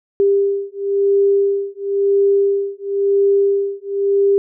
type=beating tone pair; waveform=sine; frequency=397.6 / 398.57 Hz; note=G4 / G4; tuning=+25 / +29 cents; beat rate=0.97 Hz; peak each=-16 dBFS; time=0.2-4.38 s; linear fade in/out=0 ms; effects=none